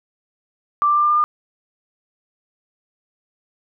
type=tone with pitch steps; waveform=sine; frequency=1174.7 / 1181.5 / 1188.3 / 1195.2 / 1202.2 / 1209.1 Hz; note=D6 / D6 / D6 / D6 / D6 / D#6; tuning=0 / +10 / +20 / +30 / +40 / -50 cents; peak=-13 dBFS; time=0.82-1.24 s; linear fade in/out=0 ms; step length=70 ms; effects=none